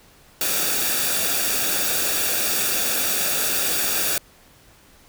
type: noise with comb filter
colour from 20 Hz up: white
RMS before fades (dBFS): -22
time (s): 0.41-4.18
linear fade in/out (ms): 2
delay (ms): 0.97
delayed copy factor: -0.6
effects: pink hiss -52 dBFS RMS until 5.08 s